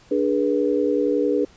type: chord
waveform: sine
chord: G# diminished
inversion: second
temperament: equal with one note detuned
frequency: 293.7 / 415.3 / 486.2 Hz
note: D4 / G#4 / B4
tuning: 0 / 0 / -27 cents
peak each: -22 dBFS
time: 0.11-1.45 s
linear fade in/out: 5 ms
effects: pink hiss -52 dBFS RMS until 1.56 s + resampled to 16000 Hz